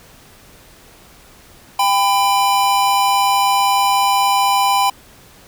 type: tone pair together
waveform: square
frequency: 794.5 / 1001 Hz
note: G5 / B5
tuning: +23 / +23 cents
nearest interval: major third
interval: 400 cents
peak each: -16 dBFS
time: 1.79-4.9 s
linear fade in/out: 5 ms
effects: pink hiss -45 dBFS RMS until 5.47 s